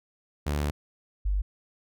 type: tone pair in turn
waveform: sawtooth / sine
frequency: 73.42 / 49 Hz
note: D2 / G1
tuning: 0 / 0 cents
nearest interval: perfect fifth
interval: 700 cents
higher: first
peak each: -22 / -23 dBFS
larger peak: first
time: 0.46-0.71 / 1.25-1.42 s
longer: first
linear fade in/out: 10 ms
effects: none